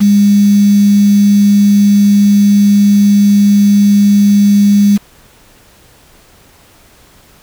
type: tone with quantisation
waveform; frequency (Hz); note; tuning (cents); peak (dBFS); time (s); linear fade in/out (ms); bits
sine; 203.2; G#3; -38; -4; 0-4.98; 20; 4
effects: pink hiss -44 dBFS RMS until 7.42 s